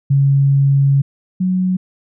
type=tone pair in turn; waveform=sine; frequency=138.59 / 184.61 Hz; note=C#3 / F#3; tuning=0 / -4 cents; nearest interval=perfect fourth; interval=496 cents; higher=second; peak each=-9 / -13 dBFS; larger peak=first; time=0.1-1.02 / 1.4-1.77 s; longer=first; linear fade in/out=10 ms; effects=none